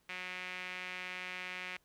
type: tone with band-pass filter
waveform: sawtooth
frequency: 182.5 Hz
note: F#3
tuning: 24 cents flat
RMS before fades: -43 dBFS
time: 0.09-1.77 s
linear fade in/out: 5 ms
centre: 2300 Hz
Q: 3.2
effects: pink hiss -73 dBFS RMS until 1.84 s